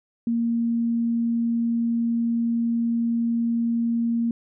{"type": "tone", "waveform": "sine", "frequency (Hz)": 232.7, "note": "A#3", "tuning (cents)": -3, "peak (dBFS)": -20, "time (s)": [0.27, 4.31], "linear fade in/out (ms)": 2, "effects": []}